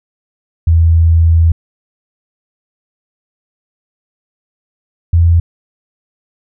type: tone pair in turn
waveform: sine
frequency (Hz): 82.5 / 84.48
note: E2 / E2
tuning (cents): +2 / +43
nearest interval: unison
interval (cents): 41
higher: second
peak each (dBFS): -5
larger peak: neither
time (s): 0.67-1.52 / 5.13-5.4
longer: first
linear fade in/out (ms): 5
effects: none